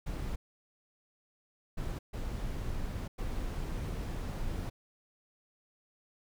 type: noise bursts at uneven times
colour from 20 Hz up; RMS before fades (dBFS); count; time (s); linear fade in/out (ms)
brown; -36; 4; 0.06-0.36 / 1.77-1.99 / 2.13-3.08 / 3.18-4.7; 10
effects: none